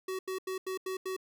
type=tone bursts; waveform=square; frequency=376.3 Hz; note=F#4; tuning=29 cents sharp; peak=-34 dBFS; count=6; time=0.08-1.165 s; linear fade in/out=5 ms; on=110 ms; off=85 ms; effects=none